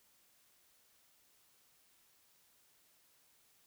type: silence
effects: white hiss -70 dBFS RMS until 3.66 s